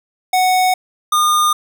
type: tone pair in turn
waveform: square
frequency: 740 / 1215.9 Hz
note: F#5 / D#6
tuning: 0 / -40 cents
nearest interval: major sixth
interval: 860 cents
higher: second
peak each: -12 dBFS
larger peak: neither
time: 0.33-0.74 / 1.12-1.53 s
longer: neither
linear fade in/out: 5 ms
effects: none